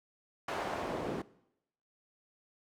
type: noise with band-pass filter sweep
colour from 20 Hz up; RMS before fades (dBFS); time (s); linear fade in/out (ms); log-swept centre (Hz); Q
pink; -37; 0.48-1.22; 5; 970 to 340; 1
effects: noise-tail reverb RT60 0.8 s tail -20 dB re dry